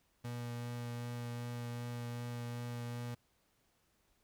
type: tone with vibrato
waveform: 35% pulse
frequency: 120 Hz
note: B2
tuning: 49 cents flat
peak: -38 dBFS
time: 0.24-3.15 s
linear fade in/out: 10 ms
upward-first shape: triangle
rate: 2.6 Hz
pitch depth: 12 cents each way
effects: pink hiss -75 dBFS RMS until 4.23 s